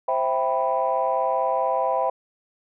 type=chord; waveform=sine; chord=C major seventh; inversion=none; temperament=equal; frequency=523.3 / 659.3 / 784 / 987.8 Hz; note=C5 / E5 / G5 / B5; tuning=0 / 0 / 0 / 0 cents; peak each=-25 dBFS; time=0.08-2.1 s; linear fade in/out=5 ms; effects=tanh soft clip ceiling -11 dBFS